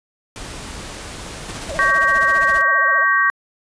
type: noise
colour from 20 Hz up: pink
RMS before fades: -32 dBFS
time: 0.36-1.88 s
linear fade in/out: 0 ms
type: noise with tremolo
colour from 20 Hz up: pink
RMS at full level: -30 dBFS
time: 1.48-2.62 s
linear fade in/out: 10 ms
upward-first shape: triangle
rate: 15 Hz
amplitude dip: 85%
type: tone with vibrato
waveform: sine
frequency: 600 Hz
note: D5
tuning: 37 cents sharp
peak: -27 dBFS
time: 1.68-3.05 s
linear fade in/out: 20 ms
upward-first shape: sine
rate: 15 Hz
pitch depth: 190 cents each way
type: chord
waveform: sine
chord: G diminished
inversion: second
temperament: just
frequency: 1128.9 / 1568 / 1881.6 Hz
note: Db6 / G6 / Bb6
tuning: +31 / 0 / +16 cents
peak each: -17 dBFS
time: 1.79-3.3 s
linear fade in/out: 0 ms
effects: resampled to 22050 Hz